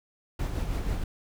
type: noise with tremolo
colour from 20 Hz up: brown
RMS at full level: -28 dBFS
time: 0.39-1.04 s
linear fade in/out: 5 ms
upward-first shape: sine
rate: 6.2 Hz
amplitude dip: 40%
effects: none